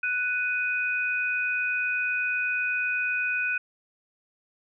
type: tone pair together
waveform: sine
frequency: 1484 / 2496 Hz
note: F#6 / D#7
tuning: +5 / +5 cents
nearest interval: major sixth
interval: 900 cents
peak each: -27 dBFS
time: 0.03-3.58 s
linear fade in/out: 5 ms
effects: none